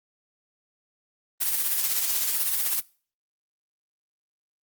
blue noise with tremolo, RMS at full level -23 dBFS, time 1.4-2.81 s, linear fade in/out 20 ms, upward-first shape sine, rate 16 Hz, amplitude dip 45%, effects noise-tail reverb RT60 0.4 s tail -22 dB re dry + Opus 32 kbps

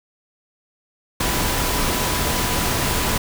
sine tone in noise, 990 Hz, B5, 4 cents sharp, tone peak -31 dBFS, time 1.2-3.18 s, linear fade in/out 5 ms, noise pink, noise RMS -21 dBFS, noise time 1.2-3.18 s, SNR -13 dB, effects none

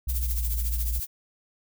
sine tone with pitch glide, 61.74 to 58.27 Hz, B1 to A#1, 0 to 0 cents, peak -25 dBFS, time 0.07-1 s, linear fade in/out 5 ms, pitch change -100 cents, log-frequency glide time 0.18-0.37 s
violet noise with tremolo, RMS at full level -30 dBFS, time 0.08-1.07 s, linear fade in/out 20 ms, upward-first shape triangle, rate 14 Hz, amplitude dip 75%
effects none

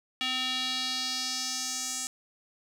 square tone with band-pass filter sweep, 257.1 Hz, C4, 30 cents flat, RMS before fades -32 dBFS, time 0.21-2.07 s, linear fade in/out 0 ms, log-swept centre 3100 to 7400 Hz, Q 2.8, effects none

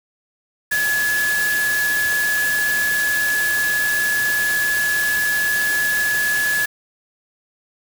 sine tone in noise, 1701 Hz, G#6, 41 cents sharp, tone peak -17 dBFS, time 0.71-6.66 s, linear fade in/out 10 ms, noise white, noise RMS -26 dBFS, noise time 0.71-6.66 s, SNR +6 dB, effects none

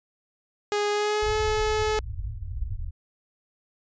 sawtooth tone with pitch glide, 413.7 to 429.8 Hz, G#4 to A4, -7 to -41 cents, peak -19 dBFS, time 0.72-1.99 s, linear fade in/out 0 ms, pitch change +66 cents, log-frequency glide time 0.91-1.37 s
pink low-pass noise, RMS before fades -32 dBFS, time 1.22-2.91 s, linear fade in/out 20 ms, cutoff 110 Hz, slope 96 dB/octave
effects resampled to 16000 Hz

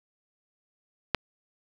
click, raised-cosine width 0.3 ms, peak -6 dBFS, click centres 1.147 s, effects 7-bit

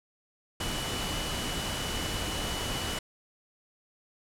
sine tone in noise, 2960 Hz, F#7, in tune, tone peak -38 dBFS, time 0.6-2.99 s, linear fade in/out 5 ms, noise pink, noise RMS -33 dBFS, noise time 0.6-2.99 s, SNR -8 dB, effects low-pass 11000 Hz 12 dB/octave

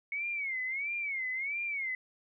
sine tone with vibrato, 2198 Hz, C#7, 15 cents flat, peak -32 dBFS, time 0.12-1.95 s, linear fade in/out 2 ms, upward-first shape sine, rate 1.5 Hz, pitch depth 150 cents each way, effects none

